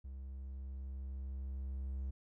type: tone with level ramp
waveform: triangle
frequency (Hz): 66.5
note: C2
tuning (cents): +29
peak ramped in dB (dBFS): -42 to -35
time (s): 0.04-2.11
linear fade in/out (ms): 10
effects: none